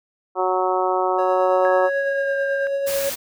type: harmonic tone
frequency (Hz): 185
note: F#3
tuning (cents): 0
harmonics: 2 / 3 / 4 / 5 / 6 / 7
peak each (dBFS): -23 / -25 / -23 / -25 / -27 / -28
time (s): 0.35-1.9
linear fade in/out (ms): 50
type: tone with tremolo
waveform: triangle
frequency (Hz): 554.4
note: C#5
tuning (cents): 0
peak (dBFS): -17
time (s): 1.18-3.1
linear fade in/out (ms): 10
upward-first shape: sine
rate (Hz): 9.1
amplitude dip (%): 30
type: tone with pitch glide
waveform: sine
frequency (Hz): 1661.2 to 1601.8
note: G#6 to G6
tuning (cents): 0 to +37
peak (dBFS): -25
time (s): 1.65-2.67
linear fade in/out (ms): 0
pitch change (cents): -63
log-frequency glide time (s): 1.97-2.35
type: noise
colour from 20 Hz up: white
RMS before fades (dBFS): -28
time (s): 2.86-3.16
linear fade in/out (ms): 20
effects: none